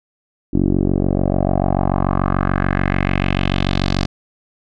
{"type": "tone with low-pass filter sweep", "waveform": "10% pulse", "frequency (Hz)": 46.85, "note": "F#1", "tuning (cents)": 22, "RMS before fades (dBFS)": -17, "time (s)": [0.53, 4.06], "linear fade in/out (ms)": 10, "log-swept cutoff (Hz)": [310, 4900], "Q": 2.7, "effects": []}